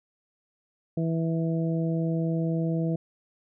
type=harmonic tone; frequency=163.9 Hz; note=E3; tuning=10 cents flat; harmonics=1 / 2 / 3 / 4; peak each=-25 / -31 / -35 / -37 dBFS; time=0.97-2.96 s; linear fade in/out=5 ms; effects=none